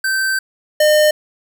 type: tone pair in turn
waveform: square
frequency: 1552 / 607.3 Hz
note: G6 / D#5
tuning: -18 / -42 cents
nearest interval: octave + major third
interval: 1624 cents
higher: first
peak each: -16 / -10 dBFS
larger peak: second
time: 0.04-0.39 / 0.8-1.11 s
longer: first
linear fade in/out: 5 ms
effects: none